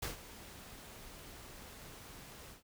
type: noise with ADSR envelope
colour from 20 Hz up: pink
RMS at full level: -38 dBFS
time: 0.02-2.63 s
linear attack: 9 ms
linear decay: 130 ms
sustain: -14 dB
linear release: 130 ms
effects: none